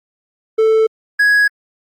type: tone pair in turn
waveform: triangle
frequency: 441.3 / 1666.1 Hz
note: A4 / G#6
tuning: +5 / +5 cents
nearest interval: octave + major seventh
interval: 2300 cents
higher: second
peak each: -7 dBFS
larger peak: neither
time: 0.58-0.87 / 1.19-1.48 s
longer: neither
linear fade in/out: 10 ms
effects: Opus 32 kbps